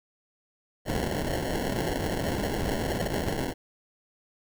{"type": "noise with sample-and-hold", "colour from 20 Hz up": "violet", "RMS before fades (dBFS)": -29, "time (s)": [0.85, 3.54], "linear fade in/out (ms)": 50, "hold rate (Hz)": 1225, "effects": []}